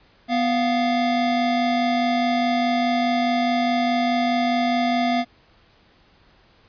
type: tone pair together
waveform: square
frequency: 247 / 696.2 Hz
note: B3 / F5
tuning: 0 / -6 cents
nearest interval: octave + tritone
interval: 1794 cents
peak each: -22 dBFS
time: 0.28-5.25 s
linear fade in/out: 50 ms
effects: pink hiss -56 dBFS RMS until 6.68 s + resampled to 11025 Hz